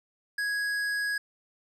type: tone with tanh clipping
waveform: sine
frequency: 1661.2 Hz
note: G#6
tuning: in tune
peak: -29 dBFS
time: 0.38-1.18 s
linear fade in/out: 5 ms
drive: 13 dB
effects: none